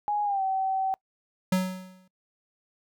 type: tone with pitch glide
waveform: sine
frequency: 830.6 to 766.1 Hz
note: G#5 to G5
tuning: 0 to -40 cents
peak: -24 dBFS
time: 0.08-0.94 s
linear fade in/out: 0 ms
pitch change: -140 cents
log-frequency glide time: 0.24-0.42 s
type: tone with exponential decay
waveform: square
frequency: 185.7 Hz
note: F#3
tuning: 7 cents sharp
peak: -20 dBFS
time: 1.52-2.08 s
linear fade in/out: 5 ms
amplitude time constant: 120 ms
effects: noise-tail reverb RT60 0.1 s tail -26 dB re dry